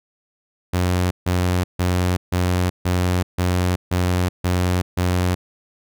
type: tone bursts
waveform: sawtooth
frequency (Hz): 90.1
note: F#2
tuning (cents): -45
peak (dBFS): -13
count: 9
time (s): 0.73-5.35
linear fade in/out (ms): 10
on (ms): 380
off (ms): 150
effects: none